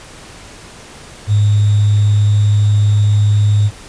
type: tone with sample-and-hold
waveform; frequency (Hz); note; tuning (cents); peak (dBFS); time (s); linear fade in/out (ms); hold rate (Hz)
sine; 103.83; G#2; 0; -8; 1.27-3.71; 50; 3675
effects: pink hiss -36 dBFS RMS until 3.88 s + resampled to 22050 Hz